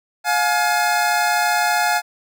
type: tone pair together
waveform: 25% pulse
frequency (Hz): 709 / 844.4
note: F5 / G#5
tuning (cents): +26 / +29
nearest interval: minor third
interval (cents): 303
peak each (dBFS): -15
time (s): 0.24-2.02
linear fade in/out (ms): 50
effects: none